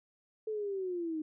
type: linear sweep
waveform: sine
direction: down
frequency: 440 to 305.6 Hz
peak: -33 dBFS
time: 0.47-1.22 s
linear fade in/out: 5 ms
effects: none